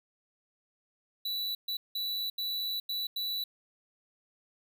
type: tone bursts at uneven times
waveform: square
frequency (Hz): 3951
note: B7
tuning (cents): 0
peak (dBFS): -32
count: 6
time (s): 1.25-1.55 / 1.68-1.77 / 1.95-2.3 / 2.38-2.8 / 2.89-3.07 / 3.16-3.44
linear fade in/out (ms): 5
effects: none